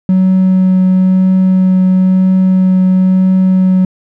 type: tone with vibrato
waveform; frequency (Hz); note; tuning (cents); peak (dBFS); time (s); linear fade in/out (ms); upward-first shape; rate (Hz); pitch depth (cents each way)
triangle; 186.5; F#3; +14; -3; 0.09-3.85; 2; triangle; 1; 9
effects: tanh soft clip ceiling 0 dBFS